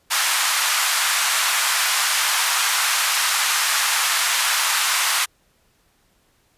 pink band-pass noise, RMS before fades -20 dBFS, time 0.1-5.26 s, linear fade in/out 20 ms, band 1000 to 13000 Hz, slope 24 dB/octave, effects pink hiss -62 dBFS RMS until 6.57 s + resampled to 32000 Hz

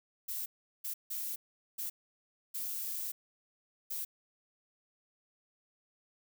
violet noise bursts at uneven times, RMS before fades -38 dBFS, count 6, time 0.28-0.46 / 0.84-0.94 / 1.1-1.36 / 1.78-1.9 / 2.54-3.12 / 3.9-4.05 s, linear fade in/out 10 ms, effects none

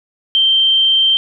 sine tone, 3136 Hz, G7, in tune, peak -9 dBFS, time 0.35-1.17 s, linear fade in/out 0 ms, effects none

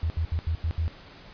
sine tone bursts at uneven times, 81.2 Hz, E2, 26 cents flat, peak -23 dBFS, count 6, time 0.03-0.1 / 0.17-0.25 / 0.32-0.39 / 0.47-0.55 / 0.64-0.71 / 0.78-0.88 s, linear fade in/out 0 ms, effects pink hiss -48 dBFS RMS until 1.33 s + resampled to 11025 Hz

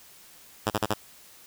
5% pulse tone bursts, 106.4 Hz, G#2, 42 cents sharp, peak -12 dBFS, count 4, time 0.66-0.94 s, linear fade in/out 10 ms, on 43 ms, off 36 ms, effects white hiss -52 dBFS RMS until 1.46 s

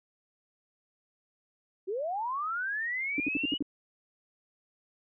sine linear sweep, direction up, 354.2 to 2960 Hz, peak -30 dBFS, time 1.87-3.58 s, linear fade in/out 20 ms
sine tone bursts, 288.6 Hz, D4, 30 cents flat, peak -26 dBFS, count 6, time 3.18-3.625 s, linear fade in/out 2 ms, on 20 ms, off 65 ms
effects none

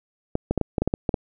clicks, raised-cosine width 2 ms, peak -8 dBFS, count 10, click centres 0.354 / 0.51 / 0.577 / 0.613 / 0.782 / 0.82 / 0.876 / 0.939 / 1.092 / 1.142 s, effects none

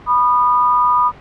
sine tone pair together, 984.3 / 1224 Hz, B5 / D#6, -6 / -29 cents, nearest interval major third, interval 377 cents, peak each -13 dBFS, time 0.06-1.12 s, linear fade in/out 50 ms, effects pink hiss -39 dBFS RMS until 1.2 s + low-pass 2000 Hz 12 dB/octave

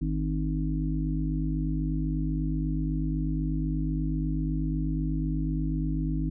harmonic tone with a mistuned harmonic, 51.91 Hz, G#1, in tune, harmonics 1 / 3 / 5 / 6, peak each -29 / -30 / -33 / -34 dBFS, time 0.01-6.3 s, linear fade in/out 10 ms, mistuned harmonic 6, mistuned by -21 cents, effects none

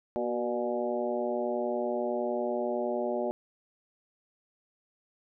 harmonic tone with a mistuned harmonic, 120 Hz, B2, 49 cents flat, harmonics 2 / 3 / 4 / 5 / 6 / 7, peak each -36 / -33 / -37 / -32 / -39 / -40 dBFS, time 0.16-3.31 s, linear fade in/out 0 ms, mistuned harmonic 3, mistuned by +51 cents, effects none

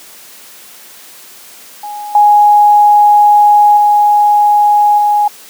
sine tone with level steps, 830.6 Hz, G#5, in tune, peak -21 / -3 / -5 / -7 dBFS, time 1.83-5.28 s, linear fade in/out 5 ms, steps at 2.15 / 3.77 / 4.98 s, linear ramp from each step 2 ms, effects white hiss -36 dBFS RMS until 5.49 s + high-pass 200 Hz 12 dB/octave

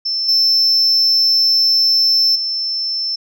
sine tone with level steps, 5320 Hz, E8, 15 cents sharp, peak -16 / -8 / -17 dBFS, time 0.05-3.16 s, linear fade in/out 10 ms, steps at 0.28 / 2.35 s, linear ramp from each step 10 ms, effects tanh soft clip ceiling -9 dBFS

